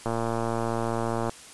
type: click train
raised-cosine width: 1 ms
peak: -14 dBFS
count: 143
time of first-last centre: 0.06-1.295 s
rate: 115 Hz
effects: white hiss -46 dBFS RMS until 1.53 s + resampled to 24000 Hz